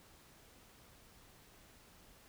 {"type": "silence", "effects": ["pink hiss -62 dBFS RMS until 2.28 s"]}